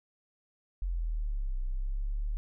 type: linear two-way sweep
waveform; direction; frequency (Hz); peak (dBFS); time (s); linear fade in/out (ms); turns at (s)
sine; down then up; 44.93 to 31.1 to 37.87; -29; 0.82-2.37; 0; 1.59
effects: none